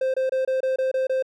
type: tone bursts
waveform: triangle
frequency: 523 Hz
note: C5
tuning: 1 cent flat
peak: -18 dBFS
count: 8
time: 0.01-1.225 s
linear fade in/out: 5 ms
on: 130 ms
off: 25 ms
effects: none